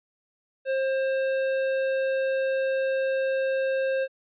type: tone with tanh clipping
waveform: triangle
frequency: 532 Hz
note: C5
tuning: 29 cents sharp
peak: -25 dBFS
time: 0.65-4.08 s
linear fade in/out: 50 ms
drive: 18 dB
effects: resampled to 8000 Hz